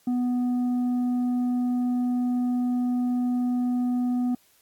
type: tone with tanh clipping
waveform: triangle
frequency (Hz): 246.9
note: B3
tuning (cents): 0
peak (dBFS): -23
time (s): 0.07-4.35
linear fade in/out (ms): 5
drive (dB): 9
effects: white hiss -62 dBFS RMS until 4.61 s + AAC 64 kbps